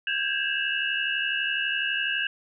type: tone cluster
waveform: sine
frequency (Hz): 1581 / 1653 / 2671 / 2886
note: G6 / G#6 / E7 / F#7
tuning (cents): +14 / -9 / +22 / -44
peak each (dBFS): -30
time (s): 0.07-2.27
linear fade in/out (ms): 2
effects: none